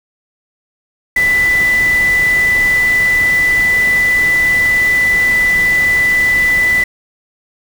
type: tone in noise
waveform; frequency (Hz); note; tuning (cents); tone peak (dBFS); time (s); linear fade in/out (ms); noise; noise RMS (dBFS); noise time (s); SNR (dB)
sine; 1990; B6; +13; -9; 1.16-6.84; 5; pink; -25; 1.16-6.84; +13
effects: none